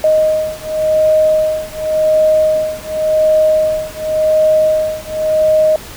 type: beating tone pair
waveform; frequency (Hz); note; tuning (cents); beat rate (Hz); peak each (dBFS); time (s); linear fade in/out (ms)
sine; 622.3 / 623.2; D#5 / D#5; 0 / +3; 0.9; -13; 0.04-5.76; 2
effects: pink hiss -32 dBFS RMS until 5.96 s